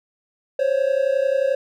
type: tone pair together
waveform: triangle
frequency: 526.7 / 558 Hz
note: C5 / C#5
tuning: +11 / +11 cents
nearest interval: minor second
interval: 100 cents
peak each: -18 dBFS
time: 0.59-1.55 s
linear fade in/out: 5 ms
effects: none